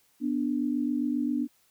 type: tone pair together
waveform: sine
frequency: 246.2 / 293.7 Hz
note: B3 / D4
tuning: -5 / 0 cents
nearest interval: minor third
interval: 305 cents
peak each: -28 dBFS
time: 0.2-1.48 s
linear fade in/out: 50 ms
effects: white hiss -66 dBFS RMS until 1.7 s